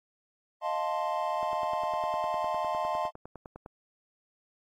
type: chord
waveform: triangle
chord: F dominant seventh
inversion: third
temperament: equal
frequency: 622.3 / 698.5 / 880 / 1046.5 Hz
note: Eb5 / F5 / A5 / C6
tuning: 0 / 0 / 0 / 0 cents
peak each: -32 dBFS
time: 0.61-3.11 s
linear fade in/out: 50 ms
type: click train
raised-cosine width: 1 ms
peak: -29 dBFS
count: 23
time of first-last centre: 1.43-3.661 s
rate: 9.86 Hz
effects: AAC 48 kbps